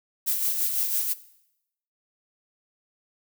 violet noise with tremolo, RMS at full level -24 dBFS, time 0.26-1.14 s, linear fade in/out 20 ms, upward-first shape sine, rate 6 Hz, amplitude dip 45%, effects noise-tail reverb RT60 0.8 s tail -17 dB re dry

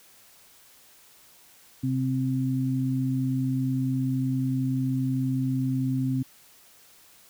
sine tone pair together, 130.81 / 261.6 Hz, C3 / C4, 0 / 0 cents, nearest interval octave, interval 1200 cents, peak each -26 dBFS, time 1.83-6.23 s, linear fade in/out 10 ms, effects white hiss -55 dBFS RMS until 7.29 s

